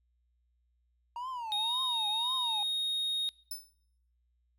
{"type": "tone with vibrato", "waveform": "triangle", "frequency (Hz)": 932.3, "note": "A#5", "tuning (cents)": 0, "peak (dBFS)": -34, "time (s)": [1.16, 2.63], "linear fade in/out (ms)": 2, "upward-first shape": "triangle", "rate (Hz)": 1.9, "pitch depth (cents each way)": 220}
{"type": "tone", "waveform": "triangle", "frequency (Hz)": 3730, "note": "A#7", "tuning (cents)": 0, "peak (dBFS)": -28, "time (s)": [1.52, 3.29], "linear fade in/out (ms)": 0}
{"type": "tone with exponential decay", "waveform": "10% pulse", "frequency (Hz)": 5274, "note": "E8", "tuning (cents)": 0, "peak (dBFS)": -28, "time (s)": [3.51, 3.73], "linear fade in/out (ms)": 5, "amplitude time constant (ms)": 47}
{"effects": ["noise-tail reverb RT60 0.8 s tail -25 dB re dry", "added 60 Hz sine -70 dBFS peak until 4.58 s"]}